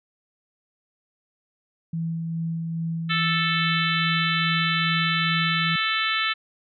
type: tone with tremolo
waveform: sine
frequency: 164.81 Hz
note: E3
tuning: in tune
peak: -24 dBFS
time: 1.93-5.76 s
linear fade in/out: 5 ms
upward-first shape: sine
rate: 2.4 Hz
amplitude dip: 25%
type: harmonic tone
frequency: 440 Hz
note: A4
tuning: in tune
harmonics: 3 / 4 / 5 / 6 / 7 / 8 / 9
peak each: -27 / -28 / -29 / -30 / -30 / -31 / -32 dBFS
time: 3.09-6.34 s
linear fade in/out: 20 ms
effects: none